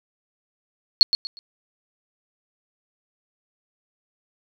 sine tone with echo, 4353 Hz, C#8, 32 cents flat, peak -6 dBFS, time 1.01-1.03 s, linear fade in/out 0 ms, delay 120 ms, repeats 3, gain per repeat -11 dB, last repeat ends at 1.39 s, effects none

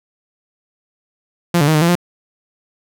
sawtooth tone with pitch steps, 172.7 / 144.4 / 157.4 / 152.1 / 169.8 / 175.7 Hz, F3 / D3 / D#3 / D#3 / F3 / F3, -19 / -29 / +20 / -39 / -48 / +11 cents, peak -7 dBFS, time 1.54-1.954 s, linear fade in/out 5 ms, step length 69 ms, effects none

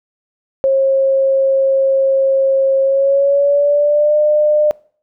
sine tone with pitch glide, 539 to 601.5 Hz, C#5 to D5, -49 to +41 cents, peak -9 dBFS, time 0.64-4.71 s, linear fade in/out 0 ms, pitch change +190 cents, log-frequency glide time 2.82-4.17 s, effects noise-tail reverb RT60 0.5 s tail -23 dB re dry

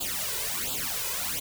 white noise with flanger, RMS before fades -31 dBFS, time 0-1.4 s, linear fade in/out 10 ms, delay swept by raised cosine 0.25 to 2.05 ms, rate 1.4 Hz, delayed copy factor +0.95, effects none

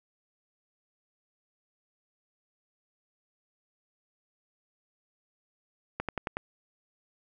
slowing click train, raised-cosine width 0.5 ms, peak -16 dBFS, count 5, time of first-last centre 6-6.369 s, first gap 87 ms, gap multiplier 1.04, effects none

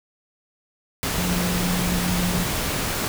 sine tone in noise, 178.3 Hz, F3, 36 cents sharp, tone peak -23 dBFS, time 1.18-2.44 s, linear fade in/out 0 ms, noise pink, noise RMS -25 dBFS, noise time 1.03-3.08 s, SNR -1 dB, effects none

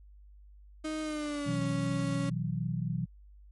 35% pulse tone with pitch glide, 311.1 to 277.2 Hz, D#4 to C#4, 0 to 0 cents, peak -31 dBFS, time 0.84-2.3 s, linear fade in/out 10 ms, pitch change -200 cents, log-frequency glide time 1.02-1.61 s
sine chord, B suspended fourth, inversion none, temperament equal with one note detuned, 123.47 / 160.86 / 185 Hz, B2 / E3 / F#3, 0 / -42 / 0 cents, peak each -34 / -33 / -36 dBFS, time 1.46-3.06 s, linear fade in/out 10 ms
effects added 50 Hz sine -51 dBFS peak until 3.51 s + MP3 48 kbps

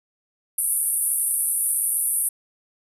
white band-pass noise, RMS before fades -23 dBFS, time 0.58-2.29 s, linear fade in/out 5 ms, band 9000 to 12000 Hz, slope 96 dB/octave, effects none

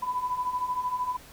sine beating tone pair, 987.8 / 1000.8 Hz, B5 / B5, 0 / +23 cents, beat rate 13 Hz, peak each -33 / -28 dBFS, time 0.02-1.17 s, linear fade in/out 10 ms, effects pink hiss -50 dBFS RMS until 1.32 s

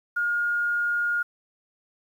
sine tone, 1424 Hz, F6, 33 cents sharp, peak -22 dBFS, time 0.16-1.23 s, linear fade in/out 10 ms, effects 9-bit

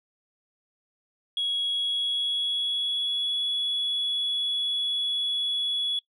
sine tone with pitch glide, 3328 to 3384 Hz, G#7 to G#7, +3 to +32 cents, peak -23 dBFS, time 1.37-5.99 s, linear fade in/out 2 ms, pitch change +29 cents, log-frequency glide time 1.64-3.43 s, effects noise-tail reverb RT60 0.1 s tail -22 dB re dry + tanh soft clip ceiling -21 dBFS

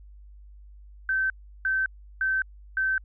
sine tone bursts, 1544 Hz, G6, 27 cents flat, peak -22 dBFS, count 4, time 1.09-2.98 s, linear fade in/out 2 ms, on 210 ms, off 350 ms, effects added 50 Hz sine -45 dBFS peak until 3.04 s

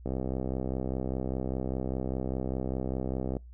click train, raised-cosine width 2 ms, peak -19 dBFS, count 216, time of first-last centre 0.06-3.368 s, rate 65 Hz, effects noise-tail reverb RT60 0.2 s tail -25 dB re dry + added 60 Hz sine -45 dBFS peak until 3.53 s

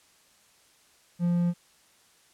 triangle tone, 174 Hz, F3, 6 cents flat, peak -20 dBFS, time 1.19-1.54 s, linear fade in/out 50 ms, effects white hiss -61 dBFS RMS until 2.33 s + low-pass 10000 Hz 12 dB/octave

